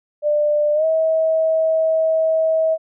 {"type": "tone with pitch glide", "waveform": "sine", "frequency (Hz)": [595, 641.4], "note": ["D5", "E5"], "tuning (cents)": [22, -48], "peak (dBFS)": -14, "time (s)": [0.22, 2.78], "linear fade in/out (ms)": 50, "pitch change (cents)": 130, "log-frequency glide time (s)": [0.74, 0.85], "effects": []}